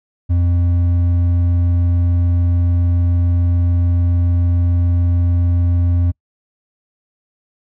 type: tone with hard clipping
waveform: triangle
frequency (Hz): 87.31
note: F2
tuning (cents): 0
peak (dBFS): -13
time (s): 0.29-6.12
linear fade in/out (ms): 20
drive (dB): 8
effects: noise-tail reverb RT60 0.1 s tail -26 dB re dry